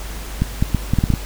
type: clicks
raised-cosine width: 5 ms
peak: -3 dBFS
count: 8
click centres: 0.42 / 0.625 / 0.747 / 0.936 / 0.987 / 1.039 / 1.103 / 1.138 s
effects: added 50 Hz sine -28 dBFS peak until 1.25 s + pink hiss -34 dBFS RMS until 1.25 s